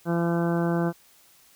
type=harmonic tone; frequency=170 Hz; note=F3; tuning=46 cents flat; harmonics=1 / 2 / 3 / 4 / 5 / 6 / 7 / 8 / 9; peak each=-24 / -27 / -32 / -33 / -37 / -40 / -40 / -42 / -38 dBFS; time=0.05-0.93 s; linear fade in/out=50 ms; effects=white hiss -57 dBFS RMS until 1.55 s